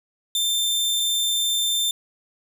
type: tone pair in turn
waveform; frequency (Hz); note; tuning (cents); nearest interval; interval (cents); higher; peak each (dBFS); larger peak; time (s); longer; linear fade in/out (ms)
sawtooth; 3577 / 3577; A7 / A7; +28 / +28; unison; 0; neither; -17; neither; 0.35-1 / 1-1.91; second; 2
effects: none

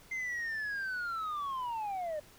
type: linear sweep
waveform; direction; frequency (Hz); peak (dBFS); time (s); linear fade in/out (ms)
sine; down; 2093 to 587.3; -31; 0.11-2.2; 10
effects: tanh soft clip ceiling -33 dBFS + pink hiss -58 dBFS RMS until 2.38 s

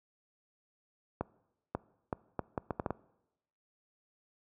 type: accelerating click train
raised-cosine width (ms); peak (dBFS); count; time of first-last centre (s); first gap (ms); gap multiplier
1; -18; 9; 1.21-2.906; 540; 0.7
effects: noise-tail reverb RT60 0.9 s tail -22 dB re dry + high-pass 60 Hz 12 dB/octave

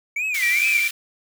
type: tone with vibrato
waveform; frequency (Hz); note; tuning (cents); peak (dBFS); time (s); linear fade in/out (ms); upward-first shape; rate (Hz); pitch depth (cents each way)
triangle; 2217; C#7; 0; -20; 0.16-0.8; 5; sine; 2.4; 260
type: high-pass noise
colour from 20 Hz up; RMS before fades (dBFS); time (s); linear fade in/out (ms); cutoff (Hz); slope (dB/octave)
pink; -30; 0.34-0.91; 5; 1800; 24
type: tone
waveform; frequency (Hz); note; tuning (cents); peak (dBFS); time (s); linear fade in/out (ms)
sine; 2349; D7; 0; -18; 0.42-0.88; 5
effects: none

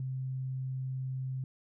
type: tone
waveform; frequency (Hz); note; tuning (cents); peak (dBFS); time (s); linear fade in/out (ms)
sine; 130.81; C3; 0; -33; 0-1.44; 2
effects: none

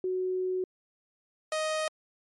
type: tone pair in turn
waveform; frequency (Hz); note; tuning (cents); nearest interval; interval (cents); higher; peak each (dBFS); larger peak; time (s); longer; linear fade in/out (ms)
sine / sawtooth; 370 / 624.4; F#4 / D#5; 0 / +6; major sixth; 906; second; -27 / -24; second; 0.04-0.64 / 1.52-1.88; first; 2
effects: MP3 48 kbps

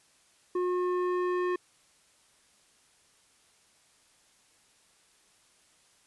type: tone with low-pass filter sweep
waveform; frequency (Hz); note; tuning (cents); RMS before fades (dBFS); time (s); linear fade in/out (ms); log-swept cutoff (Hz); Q
square; 360.1; F#4; -47; -29; 0.55-1.56; 5; 930 to 1800; 1.3
effects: white hiss -64 dBFS RMS until 6.06 s + resampled to 24000 Hz

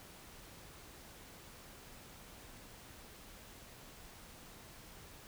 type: silence
effects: pink hiss -55 dBFS RMS until 5.27 s

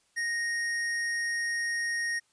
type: tone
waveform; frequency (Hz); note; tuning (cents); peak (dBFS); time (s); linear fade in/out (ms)
square; 1864.7; A#6; 0; -29; 0.16-2.2; 20
effects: white hiss -69 dBFS RMS until 2.32 s + resampled to 22050 Hz

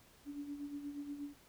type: tone with tremolo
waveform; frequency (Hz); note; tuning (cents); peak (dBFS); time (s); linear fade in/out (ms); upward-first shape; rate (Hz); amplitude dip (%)
sine; 287.6; D4; -36; -39; 0.25-1.34; 50; sine; 8.4; 60
effects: pink hiss -64 dBFS RMS until 1.48 s

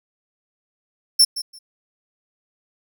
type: tone with echo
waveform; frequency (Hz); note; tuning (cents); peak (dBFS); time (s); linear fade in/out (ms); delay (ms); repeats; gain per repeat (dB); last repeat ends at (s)
sawtooth; 5380; E8; +34; -7; 1.19-1.25; 10; 170; 2; -15; 1.59
effects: none

